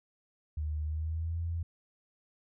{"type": "tone with pitch glide", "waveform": "sine", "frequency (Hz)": [76.2, 84.06], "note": ["D#2", "E2"], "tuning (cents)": [-36, 34], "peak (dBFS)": -31, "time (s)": [0.57, 1.63], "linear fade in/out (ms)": 5, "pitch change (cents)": 170, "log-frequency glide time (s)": [0.83, 1.39], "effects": []}